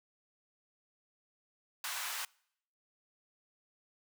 pink high-pass noise, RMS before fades -39 dBFS, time 1.84-2.25 s, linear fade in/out 2 ms, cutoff 930 Hz, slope 24 dB/octave, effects noise-tail reverb RT60 0.7 s tail -26 dB re dry

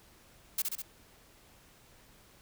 blue noise with echo, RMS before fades -30 dBFS, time 0.58-0.62 s, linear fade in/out 5 ms, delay 67 ms, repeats 3, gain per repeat -3 dB, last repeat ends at 0.821 s, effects pink hiss -60 dBFS RMS until 2.41 s

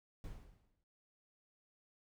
brown noise with exponential decay, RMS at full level -45 dBFS, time 0.24-0.84 s, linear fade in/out 1 ms, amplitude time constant 130 ms, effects noise-tail reverb RT60 0.4 s tail -22 dB re dry

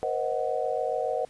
sine chord, C half-diminished seventh, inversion third, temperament equal with one note detuned, 476.2 / 523.3 / 622.3 / 740 Hz, Bb4 / C5 / Eb5 / Gb5, +37 / 0 / 0 / 0 cents, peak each -31 dBFS, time 0.03-1.25 s, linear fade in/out 0 ms, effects pink hiss -57 dBFS RMS until 1.29 s + resampled to 24000 Hz

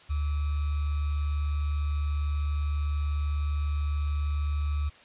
sine tone with sample-and-hold, 73.42 Hz, D2, in tune, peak -25 dBFS, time 0.09-4.9 s, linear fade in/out 20 ms, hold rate 1225 Hz, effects white hiss -53 dBFS RMS until 5.04 s + resampled to 8000 Hz

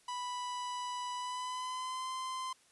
45% pulse tone with pitch glide, 987.8 to 1035.7 Hz, B5 to C6, 0 to -18 cents, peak -37 dBFS, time 0.08-2.53 s, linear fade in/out 5 ms, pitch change +82 cents, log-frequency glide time 1.15-2.1 s, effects white hiss -66 dBFS RMS until 2.71 s + resampled to 24000 Hz

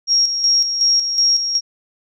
sine tone with tremolo, 5588 Hz, F8, in tune, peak -11 dBFS, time 0.07-1.61 s, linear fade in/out 50 ms, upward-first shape square, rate 2.7 Hz, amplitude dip 55%, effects none

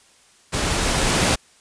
pink noise with level ramp, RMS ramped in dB -23 to -17 dBFS, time 0.52-1.36 s, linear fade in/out 20 ms, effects white hiss -54 dBFS RMS until 1.6 s + resampled to 22050 Hz

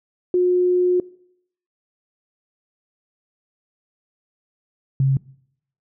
sine tone pair in turn, 360 / 134.85 Hz, F#4 / C#3, -47 / -47 cents, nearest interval octave + perfect fourth, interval 1700 cents, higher first, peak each -14 dBFS, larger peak neither, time 0.34-1 / 5-5.17 s, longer first, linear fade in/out 2 ms, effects noise-tail reverb RT60 0.7 s tail -22 dB re dry

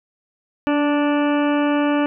harmonic tone with a mistuned harmonic, 292.7 Hz, D4, 6 cents flat, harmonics 1 / 2 / 3 / 4 / 5 / 6 / 8 / 9 / 10, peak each -17 / -23 / -27 / -29 / -31 / -33 / -35 / -36 / -37 dBFS, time 0.67-2.06 s, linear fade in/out 0 ms, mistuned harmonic 1, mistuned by -16 cents, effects none

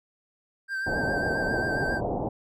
triangle tone with vibrato, 1568 Hz, G6, in tune, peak -26 dBFS, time 0.68-2.01 s, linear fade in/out 50 ms, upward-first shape sine, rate 7.4 Hz, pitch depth 30 cents each way
white low-pass noise, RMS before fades -29 dBFS, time 0.86-2.29 s, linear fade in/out 10 ms, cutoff 810 Hz, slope 48 dB/octave
effects none

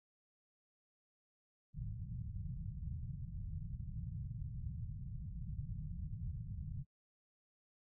white low-pass noise, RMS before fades -44 dBFS, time 1.73-6.85 s, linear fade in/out 50 ms, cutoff 160 Hz, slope 48 dB/octave, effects noise-tail reverb RT60 0.1 s tail -24 dB re dry

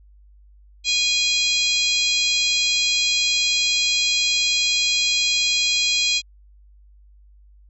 harmonic tone with a mistuned harmonic, 821 Hz, G#5, 20 cents flat, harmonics 3 / 4 / 5 / 6 / 7 / 8 / 9, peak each -23 / -23 / -22 / -29 / -32 / -31 / -29 dBFS, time 0.84-6.22 s, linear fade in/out 50 ms, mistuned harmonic 8, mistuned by -26 cents, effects added 50 Hz sine -47 dBFS peak until 7.69 s

